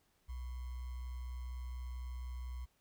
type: tone with sample-and-hold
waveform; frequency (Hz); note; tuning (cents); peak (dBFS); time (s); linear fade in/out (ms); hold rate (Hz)
sine; 62.1; B1; +10; -40; 0.28-2.66; 20; 1050
effects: pink hiss -75 dBFS RMS until 2.8 s